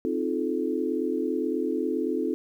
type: chord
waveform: sine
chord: F dominant seventh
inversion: second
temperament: equal with one note detuned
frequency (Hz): 261.6 / 311.1 / 349.2 / 432.9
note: C4 / Eb4 / F4 / A4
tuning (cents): 0 / 0 / 0 / -28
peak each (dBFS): -30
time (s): 0.05-2.34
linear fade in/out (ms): 0
effects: 10-bit